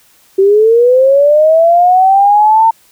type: linear sweep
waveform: sine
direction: up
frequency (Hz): 379.9 to 910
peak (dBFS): -4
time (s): 0.38-2.71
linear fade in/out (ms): 10
effects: white hiss -48 dBFS RMS until 2.91 s